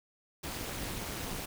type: noise with amplitude modulation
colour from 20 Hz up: pink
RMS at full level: -35 dBFS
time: 0.43-1.46 s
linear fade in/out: 10 ms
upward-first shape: sine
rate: 216 Hz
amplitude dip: 85%
effects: none